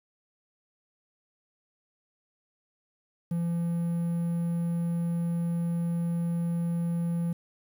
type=tone with quantisation; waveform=triangle; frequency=170 Hz; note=F3; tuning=46 cents flat; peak=-24 dBFS; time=3.31-7.33 s; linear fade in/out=5 ms; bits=9; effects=none